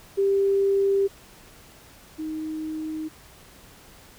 sine tone pair in turn, 394.2 / 312.9 Hz, G4 / D#4, +10 / +10 cents, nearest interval major third, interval 400 cents, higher first, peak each -18 / -28 dBFS, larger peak first, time 0.17-1.08 / 2.18-3.09 s, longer neither, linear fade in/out 20 ms, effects pink hiss -50 dBFS RMS until 4.18 s

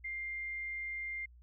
sine tone, 2100 Hz, C7, 6 cents sharp, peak -37 dBFS, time 0.04-1.26 s, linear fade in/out 10 ms, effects added 60 Hz sine -55 dBFS peak until 1.42 s

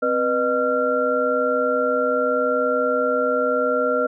sine tone cluster, 261.2 / 489.2 / 610 / 1375 Hz, C4 / B4 / D#5 / F6, -3 / -16 / -34 / -27 cents, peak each -27 / -21 / -23 / -23 dBFS, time 0.02-4.07 s, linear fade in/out 10 ms, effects none

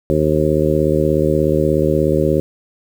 harmonic tone, 76.7 Hz, D#2, 24 cents flat, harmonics 1 / 2 / 3 / 4 / 5 / 6 / 7, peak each -23 / -19 / -23 / -20 / -18 / -22 / -19 dBFS, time 0.1-2.4 s, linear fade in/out 0 ms, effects 7-bit

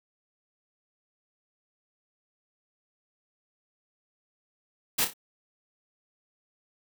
white noise with echo, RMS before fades -25 dBFS, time 4.98-5.05 s, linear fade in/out 10 ms, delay 29 ms, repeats 3, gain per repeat -8 dB, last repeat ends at 5.137 s, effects none

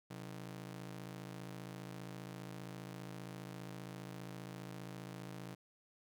sawtooth ring-modulated tone, 153.2 Hz, D#3, 27 cents flat, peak -39 dBFS, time 0.1-5.55 s, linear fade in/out 10 ms, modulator 27.5 Hz, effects none

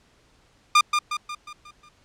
sawtooth tone with echo, 1205 Hz, D6, 44 cents sharp, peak -9 dBFS, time 0.75-0.81 s, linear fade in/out 5 ms, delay 180 ms, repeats 6, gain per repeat -6 dB, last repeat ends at 1.89 s, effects pink hiss -60 dBFS RMS until 2.04 s + low-pass 7000 Hz 12 dB/octave

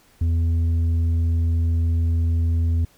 sine tone with tanh clipping, 83.1 Hz, E2, 15 cents sharp, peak -18 dBFS, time 0.21-2.85 s, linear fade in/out 5 ms, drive 5 dB, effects pink hiss -56 dBFS RMS until 2.97 s

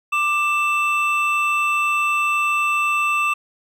triangle tone pair together, 1183 / 2656 Hz, D6 / E7, +12 / +12 cents, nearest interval octave + major second, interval 1400 cents, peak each -18 dBFS, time 0.12-3.34 s, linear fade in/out 10 ms, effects none

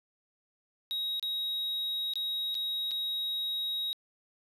triangle tone with dropouts, 3800 Hz, A#7, 33 cents sharp, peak -29 dBFS, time 0.91-3.93 s, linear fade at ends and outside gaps 0 ms, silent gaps 1.196-1.227 / 2.136-2.156 / 2.544-2.551 / 2.91-2.915 s, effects resampled to 32000 Hz

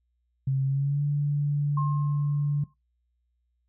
sine tone with pitch glide, 134.5 to 144.99 Hz, C3 to D3, +48 to -22 cents, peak -22 dBFS, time 0.47-2.64 s, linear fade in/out 5 ms, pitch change +130 cents, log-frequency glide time 0.64-1.03 s
sine tone with exponential decay, 1066 Hz, C6, 32 cents sharp, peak -28 dBFS, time 1.77-2.74 s, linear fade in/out 5 ms, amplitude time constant 210 ms
effects noise-tail reverb RT60 0.2 s tail -20 dB re dry + added 60 Hz sine -70 dBFS peak until 3.68 s

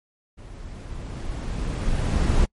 brown noise with level ramp, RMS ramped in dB -40 to -18 dBFS, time 0.37-2.46 s, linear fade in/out 20 ms, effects noise-tail reverb RT60 0.1 s tail -26 dB re dry + MP3 48 kbps

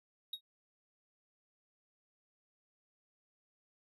triangle tone with exponential decay, 3768 Hz, A#7, 18 cents sharp, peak -33 dBFS, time 0.33-0.41 s, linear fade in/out 5 ms, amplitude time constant 16 ms, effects none

